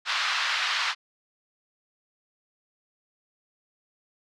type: band-pass noise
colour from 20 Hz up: pink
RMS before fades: -27 dBFS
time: 0.05-0.95 s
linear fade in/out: 50 ms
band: 1100 to 4700 Hz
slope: 24 dB/octave
effects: none